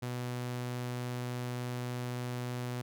sawtooth tone, 123.4 Hz, B2, 1 cent flat, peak -31 dBFS, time 0.02-2.82 s, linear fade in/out 10 ms, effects none

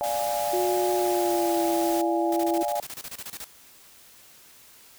sine chord, D diminished, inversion none, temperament equal, 587.3 / 698.5 / 830.6 Hz, D5 / F5 / Ab5, 0 / 0 / 0 cents, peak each -29 dBFS, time 0.01-2.8 s, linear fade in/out 0 ms
white noise, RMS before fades -35 dBFS, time 0.03-2.02 s, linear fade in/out 10 ms
sine tone with pitch glide, 360 to 335.9 Hz, F#4 to E4, -47 to +33 cents, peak -24 dBFS, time 0.53-2.63 s, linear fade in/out 5 ms, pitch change -120 cents, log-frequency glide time 0.97-1.62 s
white noise bursts, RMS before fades -37 dBFS, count 16, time 2.32-3.444 s, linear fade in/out 2 ms, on 44 ms, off 28 ms
effects white hiss -52 dBFS RMS until 4.98 s

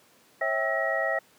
sine tone cluster, 544 / 652 / 784 / 1313 / 1901 Hz, C#5 / E5 / G5 / E6 / A#6, -33 / -19 / 0 / -7 / +33 cents, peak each -31 / -29 / -34 / -36 / -28 dBFS, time 0.41-1.19 s, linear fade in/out 5 ms, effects pink hiss -59 dBFS RMS until 1.38 s + high-pass 200 Hz 12 dB/octave

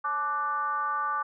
sine tone with frequency modulation, 1174.7 Hz, D6, in tune, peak -26 dBFS, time 0.04-1.23 s, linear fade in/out 10 ms, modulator 313 Hz, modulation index 0.77, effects none

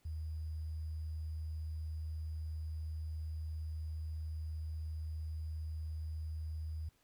sine tone with sample-and-hold, 78.5 Hz, D#2, 16 cents sharp, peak -38 dBFS, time 0.05-6.89 s, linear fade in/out 5 ms, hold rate 4900 Hz, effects pink hiss -73 dBFS RMS until 7.03 s

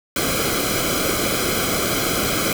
pink noise with comb filter, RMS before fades -21 dBFS, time 0.16-2.53 s, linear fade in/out 2 ms, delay 1.1 ms, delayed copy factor -0.8, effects none

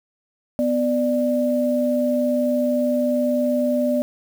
sine tone pair together, 248.9 / 592 Hz, B3 / D5, +14 / +14 cents, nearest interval octave + minor third, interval 1500 cents, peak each -20 dBFS, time 0.59-4.02 s, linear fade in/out 0 ms, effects 7-bit

